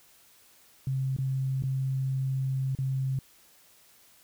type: tone with dropouts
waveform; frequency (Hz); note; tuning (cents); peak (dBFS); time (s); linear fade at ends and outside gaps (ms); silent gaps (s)
sine; 133; C3; +29; -26; 0.87-3.19; 2; 1.165-1.186 / 1.624-1.636 / 2.751-2.787
effects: white hiss -59 dBFS RMS until 4.23 s